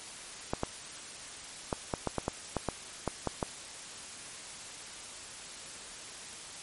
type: clicks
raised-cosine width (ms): 1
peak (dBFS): -15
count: 12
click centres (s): 0.535 / 0.634 / 1.728 / 1.938 / 2.073 / 2.183 / 2.281 / 2.567 / 2.687 / 3.077 / 3.273 / 3.428
effects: white hiss -45 dBFS RMS until 6.62 s + MP3 48 kbps